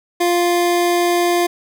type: tone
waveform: 25% pulse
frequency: 349.2 Hz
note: F4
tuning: in tune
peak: -10 dBFS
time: 0.2-1.47 s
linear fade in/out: 10 ms
effects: none